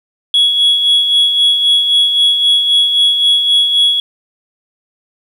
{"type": "tone with tremolo", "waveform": "sine", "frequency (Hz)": 3351, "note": "G#7", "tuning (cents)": 15, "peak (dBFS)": -4, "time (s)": [0.34, 4], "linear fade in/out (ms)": 2, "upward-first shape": "sine", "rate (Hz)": 3.8, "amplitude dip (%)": 55, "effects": ["tanh soft clip ceiling -5 dBFS", "7-bit"]}